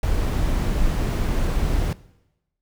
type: noise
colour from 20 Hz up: brown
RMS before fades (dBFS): -21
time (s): 0.03-1.93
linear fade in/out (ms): 2
effects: noise-tail reverb RT60 0.9 s tail -19 dB re dry